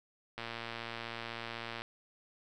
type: click train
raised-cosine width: 0.3 ms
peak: -24 dBFS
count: 168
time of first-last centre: 0.38-1.82 s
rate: 116 Hz
effects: none